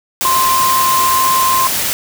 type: tone in noise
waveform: sine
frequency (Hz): 1046.5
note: C6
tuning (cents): 0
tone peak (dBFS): -11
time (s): 0.25-1.67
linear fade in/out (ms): 0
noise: white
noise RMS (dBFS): -17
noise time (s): 0.21-1.93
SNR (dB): +3
effects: none